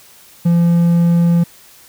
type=tone; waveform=triangle; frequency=170.8 Hz; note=F3; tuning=38 cents flat; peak=-7 dBFS; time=0.45-1.44 s; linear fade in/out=10 ms; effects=white hiss -44 dBFS RMS until 1.88 s